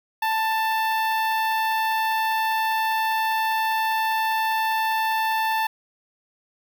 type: tone with notch filter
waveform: sawtooth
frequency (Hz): 885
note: A5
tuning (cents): +10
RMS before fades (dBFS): -23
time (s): 0.22-5.67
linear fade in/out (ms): 5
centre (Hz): 7200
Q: 0.58
effects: 8-bit